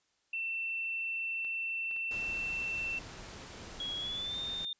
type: tone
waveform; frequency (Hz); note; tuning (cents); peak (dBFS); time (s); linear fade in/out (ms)
sine; 2687; E7; +33; -33; 0.33-2.99; 5
type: clicks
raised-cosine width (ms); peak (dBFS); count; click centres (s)
0.3; -37; 3; 1.448 / 1.912 / 1.964
type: noise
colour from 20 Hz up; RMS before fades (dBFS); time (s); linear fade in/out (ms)
pink; -47; 2.11-4.65; 2
type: tone with pitch glide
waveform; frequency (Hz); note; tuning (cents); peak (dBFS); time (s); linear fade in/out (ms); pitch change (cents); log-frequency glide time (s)
sine; 3322 to 3623; G#7 to A7; 0 to +50; -35; 3.8-4.73; 2; +150; 3.98-4.39
effects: white hiss -75 dBFS RMS until 4.79 s + resampled to 16000 Hz